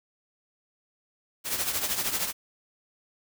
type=noise with tremolo; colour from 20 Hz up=white; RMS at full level=-26 dBFS; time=1.44-2.33 s; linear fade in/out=50 ms; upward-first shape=triangle; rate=13 Hz; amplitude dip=70%; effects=none